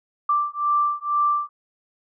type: beating tone pair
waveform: sine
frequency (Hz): 1174.7 / 1176.8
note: D6 / D6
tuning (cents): 0 / +3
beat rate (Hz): 2.1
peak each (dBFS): -22 / -22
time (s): 0.29-1.49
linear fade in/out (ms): 5
effects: none